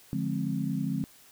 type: chord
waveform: sine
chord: D half-diminished seventh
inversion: none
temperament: just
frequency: 146.83 / 176.2 / 211.4 / 264.3 Hz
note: D3 / F3 / Ab3 / C4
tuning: 0 / +16 / +31 / +18 cents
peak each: -33 dBFS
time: 0.13-1.04 s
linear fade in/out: 0 ms
effects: white hiss -56 dBFS RMS until 1.31 s